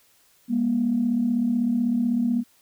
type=tone pair together; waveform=sine; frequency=204.3 / 240.3 Hz; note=G#3 / B3; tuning=-28 / -47 cents; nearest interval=minor third; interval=281 cents; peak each=-26 / -20 dBFS; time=0.48-2.44 s; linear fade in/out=50 ms; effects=tanh soft clip ceiling -12 dBFS + white hiss -60 dBFS RMS until 2.61 s